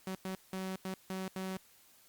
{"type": "tone bursts at uneven times", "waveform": "sawtooth", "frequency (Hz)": 188.6, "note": "F#3", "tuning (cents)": 33, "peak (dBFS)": -33, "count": 6, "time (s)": [[0.07, 0.15], [0.25, 0.35], [0.53, 0.76], [0.85, 0.94], [1.1, 1.28], [1.36, 1.57]], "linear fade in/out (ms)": 2, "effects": ["white hiss -63 dBFS RMS until 2.08 s", "Opus 48 kbps"]}